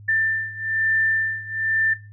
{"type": "beating tone pair", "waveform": "sine", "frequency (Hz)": [1781, 1782.1], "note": ["A6", "A6"], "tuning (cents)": [21, 22], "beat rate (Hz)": 1.1, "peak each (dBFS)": [-22, -24], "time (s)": [0.08, 1.94], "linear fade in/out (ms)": 10, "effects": ["noise-tail reverb RT60 0.3 s tail -17 dB re dry", "added 103 Hz sine -40 dBFS peak until 2.12 s"]}